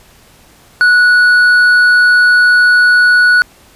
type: tone with hard clipping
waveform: sine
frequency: 1469 Hz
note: F#6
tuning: 13 cents flat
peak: -6 dBFS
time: 0.81-3.42 s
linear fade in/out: 0 ms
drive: 4 dB
effects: pink hiss -44 dBFS RMS until 3.75 s + resampled to 32000 Hz